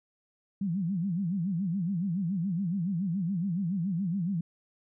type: tone with vibrato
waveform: sine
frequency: 181.9 Hz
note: F#3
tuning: 29 cents flat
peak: -27 dBFS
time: 0.61-4.41 s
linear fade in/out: 5 ms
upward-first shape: sine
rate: 7.1 Hz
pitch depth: 200 cents each way
effects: none